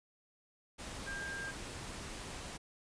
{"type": "tone in noise", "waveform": "sine", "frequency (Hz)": 1600, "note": "G6", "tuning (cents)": 35, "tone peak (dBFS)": -40, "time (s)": [1.06, 1.52], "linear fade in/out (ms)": 20, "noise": "pink", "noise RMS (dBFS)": -45, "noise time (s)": [0.78, 2.58], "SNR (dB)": 2, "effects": ["resampled to 22050 Hz"]}